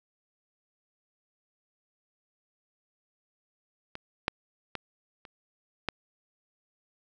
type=clicks; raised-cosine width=0.3 ms; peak=-22 / -9 / -17 / -30 / -12 dBFS; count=5; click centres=3.954 / 4.281 / 4.753 / 5.252 / 5.887 s; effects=none